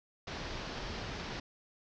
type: low-pass noise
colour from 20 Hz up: pink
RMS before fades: -41 dBFS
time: 0.27-1.4 s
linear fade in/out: 5 ms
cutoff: 5700 Hz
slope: 48 dB/octave
effects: none